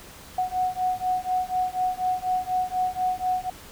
sine beating tone pair, 735 / 739.1 Hz, F#5 / F#5, -12 / -2 cents, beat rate 4.1 Hz, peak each -26 dBFS, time 0.38-3.5 s, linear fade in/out 5 ms, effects pink hiss -45 dBFS RMS until 3.71 s

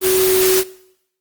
sine tone in noise, 374.7 Hz, F#4, 22 cents sharp, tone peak -13 dBFS, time 0.01-0.64 s, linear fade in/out 50 ms, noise white, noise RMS -18 dBFS, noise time 0.01-0.64 s, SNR +2 dB, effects noise-tail reverb RT60 0.8 s tail -21 dB re dry + Opus 24 kbps

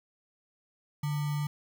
sine tone with sample-and-hold, 146.83 Hz, D3, in tune, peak -28 dBFS, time 1.03-1.47 s, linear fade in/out 5 ms, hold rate 1050 Hz, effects none

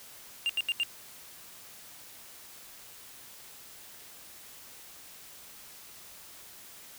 triangle tone bursts, 2794 Hz, F7, in tune, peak -24 dBFS, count 4, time 0.46-0.833 s, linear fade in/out 0 ms, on 34 ms, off 79 ms, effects white hiss -50 dBFS RMS until 6.98 s

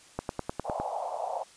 click train, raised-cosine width 1 ms, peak -16 dBFS, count 7, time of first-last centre 0.19-0.8 s, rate 9.84 Hz
white band-pass noise, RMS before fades -34 dBFS, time 0.64-1.44 s, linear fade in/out 20 ms, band 580 to 860 Hz, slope 48 dB/octave
effects white hiss -55 dBFS RMS until 1.56 s + resampled to 22050 Hz

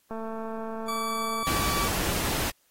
click train, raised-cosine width 1 ms, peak -23 dBFS, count 295, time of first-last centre 0.11-1.428 s, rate 223 Hz
40% pulse tone, 1150 Hz, D6, 37 cents flat, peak -28 dBFS, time 0.88-1.88 s, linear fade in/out 5 ms
pink noise, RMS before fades -29 dBFS, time 1.47-2.5 s, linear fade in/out 0 ms
effects white hiss -67 dBFS RMS until 2.7 s + AAC 48 kbps

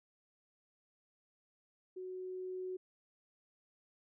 sine tone with level ramp, 370 Hz, F#4, in tune, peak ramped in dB -42 to -38 dBFS, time 1.96-2.77 s, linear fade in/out 10 ms, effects none

